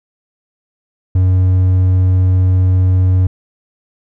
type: tone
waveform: triangle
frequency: 92.5 Hz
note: F#2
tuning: in tune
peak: -6 dBFS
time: 1.15-3.27 s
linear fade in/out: 5 ms
effects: none